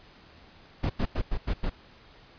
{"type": "noise bursts", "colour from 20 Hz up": "brown", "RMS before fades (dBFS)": -26, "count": 6, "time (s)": [0.83, 1.698], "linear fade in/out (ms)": 10, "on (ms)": 68, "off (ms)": 92, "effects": ["pink hiss -54 dBFS RMS until 2.38 s", "resampled to 11025 Hz"]}